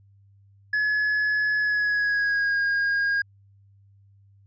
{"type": "tone with pitch glide", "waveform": "triangle", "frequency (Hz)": [1700, 1627.9], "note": ["G#6", "G#6"], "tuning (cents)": [40, -35], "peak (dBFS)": -19, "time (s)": [0.73, 3.22], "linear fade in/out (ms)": 5, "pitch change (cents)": -75, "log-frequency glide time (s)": [1.59, 2.6], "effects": ["added 99 Hz sine -53 dBFS peak until 4.46 s", "resampled to 16000 Hz"]}